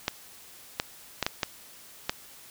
clicks, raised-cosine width 0.2 ms, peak -8 dBFS, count 6, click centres 0.081 / 0.799 / 1.227 / 1.265 / 1.432 / 2.095 s, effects white hiss -50 dBFS RMS until 2.5 s

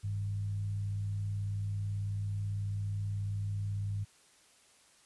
sine tone with frequency modulation, 101.1 Hz, G#2, 46 cents flat, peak -32 dBFS, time 0.03-4.05 s, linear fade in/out 20 ms, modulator 58.3 Hz, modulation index 0.3, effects white hiss -63 dBFS RMS until 5.05 s + resampled to 24000 Hz

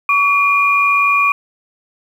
sine tone pair together, 1134.4 / 2419 Hz, C#6 / D#7, +40 / -49 cents, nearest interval octave + minor second, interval 1311 cents, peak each -13 dBFS, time 0.09-1.32 s, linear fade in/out 2 ms, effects 7-bit

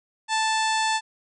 harmonic tone with a mistuned harmonic, 880 Hz, A5, in tune, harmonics 1 / 2 / 3 / 4 / 5 / 6 / 7 / 8 / 9 / 10, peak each -23 / -28 / -32 / -32 / -33 / -38 / -39 / -38 / -38 / -41 dBFS, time 0.28-1.01 s, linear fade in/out 50 ms, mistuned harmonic 8, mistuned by +21 cents, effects none

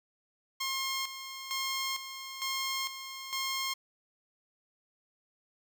10% pulse tone with tremolo, 1070 Hz, C6, 38 cents sharp, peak -23 dBFS, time 0.6-3.74 s, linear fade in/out 10 ms, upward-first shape square, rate 1.1 Hz, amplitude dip 65%, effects none

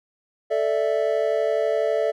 triangle chord, A suspended fourth, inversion none, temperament equal, 440 / 587.3 / 659.3 Hz, A4 / D5 / E5, 0 / 0 / 0 cents, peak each -22 dBFS, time 0.5-2.12 s, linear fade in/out 20 ms, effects none

